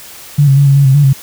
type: tone with pitch steps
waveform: sine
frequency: 145.1 / 136.3 / 141.5 / 138 / 140.6 / 133 / 145 / 135.3 Hz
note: D3 / C#3 / C#3 / C#3 / C#3 / C3 / D3 / C#3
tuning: -21 / -29 / +36 / -7 / +25 / +29 / -22 / -42 cents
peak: -4 dBFS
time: 0.38-1.132 s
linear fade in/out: 10 ms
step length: 94 ms
effects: white hiss -33 dBFS RMS until 1.22 s